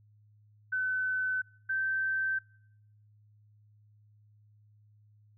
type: tone pair in turn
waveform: sine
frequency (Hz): 1515 / 1552.2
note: F#6 / G6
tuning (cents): +40 / -18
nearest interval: unison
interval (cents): 42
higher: second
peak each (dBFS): -28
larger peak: neither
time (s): 0.72-1.42 / 1.69-2.39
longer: neither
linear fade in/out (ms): 10
effects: noise-tail reverb RT60 0.8 s tail -26 dB re dry + added 105 Hz sine -59 dBFS peak until 5.37 s